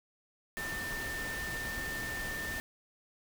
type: tone in noise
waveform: sine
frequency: 1796 Hz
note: A6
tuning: 35 cents sharp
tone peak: -37 dBFS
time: 0.57-2.6 s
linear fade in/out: 0 ms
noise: pink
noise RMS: -41 dBFS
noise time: 0.57-2.6 s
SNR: +1 dB
effects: none